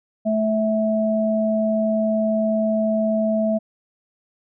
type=tone pair together; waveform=sine; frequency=218.2 / 653 Hz; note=A3 / E5; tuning=-14 / -17 cents; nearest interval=octave + perfect fifth; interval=1897 cents; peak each=-20 dBFS; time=0.25-3.59 s; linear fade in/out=20 ms; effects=none